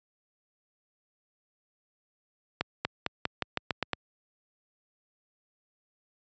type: accelerating click train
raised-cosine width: 0.3 ms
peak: -11 dBFS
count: 9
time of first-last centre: 2.61-3.933 s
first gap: 240 ms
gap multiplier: 0.89
effects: high-pass 80 Hz 12 dB/octave + resampled to 16000 Hz